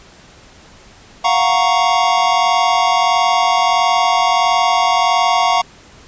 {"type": "chord", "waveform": "square", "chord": "Gb major seventh", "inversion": "third", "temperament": "equal", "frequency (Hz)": [698.5, 740, 932.3, 1108.7], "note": ["F5", "Gb5", "Bb5", "Db6"], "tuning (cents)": [0, 0, 0, 0], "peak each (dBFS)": -18, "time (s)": [1.24, 5.62], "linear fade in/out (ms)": 10, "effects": ["pink hiss -43 dBFS RMS until 6.07 s", "resampled to 16000 Hz"]}